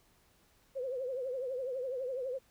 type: tone with vibrato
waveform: sine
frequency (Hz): 515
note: C5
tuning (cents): -28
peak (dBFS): -34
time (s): 0.75-2.39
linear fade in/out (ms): 20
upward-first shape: triangle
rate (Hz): 12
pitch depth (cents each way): 120
effects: pink hiss -68 dBFS RMS until 2.5 s